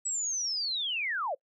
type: linear sweep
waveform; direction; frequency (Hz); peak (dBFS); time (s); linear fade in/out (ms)
sine; down; 7920 to 489.5; -29; 0.05-1.35; 10
effects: noise-tail reverb RT60 0.1 s tail -25 dB re dry